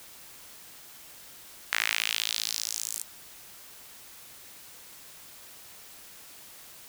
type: tone with high-pass filter sweep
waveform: sawtooth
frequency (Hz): 55.2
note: A1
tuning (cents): +6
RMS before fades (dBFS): -31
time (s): 1.72-3.03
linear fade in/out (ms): 5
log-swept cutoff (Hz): 1800 to 8500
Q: 2.2
effects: white hiss -49 dBFS RMS until 6.88 s